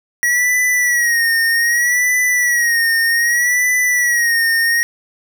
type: tone with vibrato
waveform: square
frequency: 1911 Hz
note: A#6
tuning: 43 cents sharp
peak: -13 dBFS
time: 0.23-4.83 s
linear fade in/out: 0 ms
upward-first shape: sine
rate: 0.64 Hz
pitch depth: 72 cents each way
effects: none